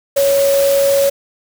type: tone in noise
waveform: sine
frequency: 556 Hz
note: C#5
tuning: 5 cents sharp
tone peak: -10 dBFS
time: 0.16-1.1 s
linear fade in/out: 10 ms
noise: white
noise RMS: -23 dBFS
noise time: 0.16-1.1 s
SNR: +10 dB
effects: none